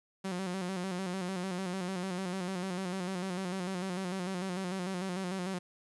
sawtooth tone with vibrato, 185 Hz, F#3, in tune, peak -30 dBFS, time 0.24-5.59 s, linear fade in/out 10 ms, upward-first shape square, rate 6.7 Hz, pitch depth 63 cents each way, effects resampled to 24000 Hz + 10-bit

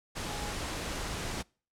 sine tone in noise, 830.6 Hz, G#5, in tune, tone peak -42 dBFS, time 0.27-0.53 s, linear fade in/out 20 ms, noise pink, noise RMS -36 dBFS, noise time 0.15-1.43 s, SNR -9 dB, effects noise-tail reverb RT60 0.4 s tail -26 dB re dry + low-pass 9000 Hz 12 dB/octave

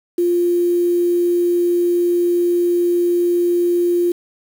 sine tone with quantisation, 349.2 Hz, F4, in tune, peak -13 dBFS, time 0.18-4.12 s, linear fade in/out 5 ms, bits 6, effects none

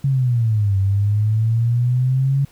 sine exponential two-way sweep, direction down then up, 140 to 96.1 to 140 Hz, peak -14 dBFS, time 0.04-2.45 s, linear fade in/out 5 ms, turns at 0.78 s, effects pink hiss -52 dBFS RMS until 2.51 s

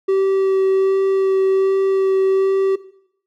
triangle tone with vibrato, 385.1 Hz, G4, 31 cents flat, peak -11 dBFS, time 0.08-2.76 s, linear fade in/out 10 ms, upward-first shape sine, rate 1.3 Hz, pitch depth 9 cents each way, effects noise-tail reverb RT60 0.7 s tail -17 dB re dry

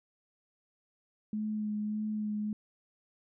sine tone with vibrato, 212.3 Hz, G#3, 38 cents sharp, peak -31 dBFS, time 1.33-2.53 s, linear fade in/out 2 ms, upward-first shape sine, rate 1.7 Hz, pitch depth 17 cents each way, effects none

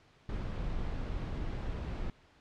brown noise, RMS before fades -36 dBFS, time 0.29-2.1 s, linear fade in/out 2 ms, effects pink hiss -63 dBFS RMS until 2.4 s + low-pass 4000 Hz 12 dB/octave

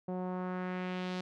sawtooth tone with low-pass filter sweep, 182.7 Hz, F#3, 22 cents flat, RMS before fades -37 dBFS, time 0.08-1.21 s, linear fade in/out 5 ms, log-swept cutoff 660 to 4600 Hz, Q 1.5, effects none

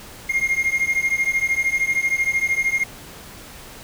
triangle beating tone pair, 2123 / 2136 Hz, C7 / C7, +25 / +35 cents, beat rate 13 Hz, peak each -20 / -19 dBFS, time 0.29-2.84 s, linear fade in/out 10 ms, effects pink hiss -40 dBFS RMS until 3.83 s

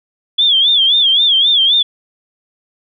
sine tone with vibrato, 3372 Hz, G#7, 26 cents sharp, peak -8 dBFS, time 0.38-1.83 s, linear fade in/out 10 ms, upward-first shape sine, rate 3.8 Hz, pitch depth 130 cents each way, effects none

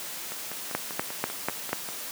two click trains, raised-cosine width 0.5 ms, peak -10 / -21 dBFS, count 5 / 9, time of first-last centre 0.75-1.73 / 0.32-1.889 s, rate 4.08 / 5.1 Hz, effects white hiss -37 dBFS RMS until 2.11 s + high-pass 150 Hz 12 dB/octave

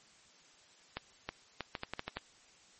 clicks, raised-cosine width 0.3 ms, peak -20 dBFS, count 9, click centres 0.97 / 1.29 / 1.607 / 1.752 / 1.834 / 1.936 / 1.994 / 2.08 / 2.17 s, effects white hiss -62 dBFS RMS until 2.79 s + MP3 32 kbps

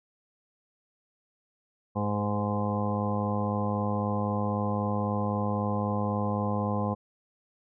harmonic tone with a mistuned harmonic, 103.83 Hz, G#2, in tune, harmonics 1 / 2 / 3 / 4 / 5 / 6 / 7 / 8 / 9 / 10, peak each -31 / -30 / -40 / -41 / -34 / -43 / -38 / -37 / -45 / -36 dBFS, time 1.95-6.95 s, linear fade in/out 20 ms, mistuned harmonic 5, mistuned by -19 cents, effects none

